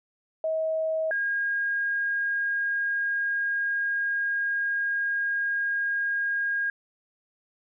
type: tone pair in turn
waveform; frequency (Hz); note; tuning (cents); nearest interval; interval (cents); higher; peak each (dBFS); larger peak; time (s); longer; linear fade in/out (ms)
sine; 638 / 1626.3; D#5 / G#6; +43 / -37; octave + major third; 1620; second; -24; neither; 0.44-1.11 / 1.11-6.7; second; 2
effects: none